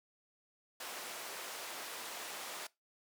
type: band-pass noise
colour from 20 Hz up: pink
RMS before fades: -45 dBFS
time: 0.8-2.67 s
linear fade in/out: 5 ms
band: 570 to 16000 Hz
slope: 12 dB/octave
effects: noise-tail reverb RT60 0.2 s tail -21 dB re dry